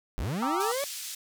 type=linear sweep; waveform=40% pulse; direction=up; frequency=34.95 to 582 Hz; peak=-28 dBFS; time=0.18-0.84 s; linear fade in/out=0 ms
type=chord; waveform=sine; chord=E half-diminished seventh; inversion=first; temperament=equal; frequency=784 / 932.3 / 1174.7 / 1318.5 Hz; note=G5 / Bb5 / D6 / E6; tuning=0 / 0 / 0 / 0 cents; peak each=-33 dBFS; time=0.42-0.72 s; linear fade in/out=5 ms
type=band-pass noise; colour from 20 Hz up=white; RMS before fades=-38 dBFS; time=0.6-1.15 s; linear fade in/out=5 ms; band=3000 to 9700 Hz; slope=12 dB/octave
effects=none